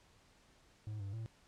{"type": "tone with pitch steps", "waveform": "triangle", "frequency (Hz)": [106.8, 98.9, 112.2], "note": ["G#2", "G2", "A2"], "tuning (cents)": [49, 16, 34], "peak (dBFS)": -38, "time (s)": [0.87, 1.26], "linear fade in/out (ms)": 0, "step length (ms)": 130, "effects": ["pink hiss -67 dBFS RMS until 1.47 s", "low-pass 8000 Hz 12 dB/octave"]}